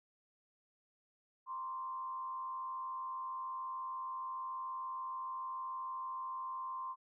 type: tone with frequency modulation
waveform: sine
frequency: 1046.5 Hz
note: C6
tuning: in tune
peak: -39 dBFS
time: 1.46-6.96 s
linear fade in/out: 50 ms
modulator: 93.2 Hz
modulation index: 0.55
effects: none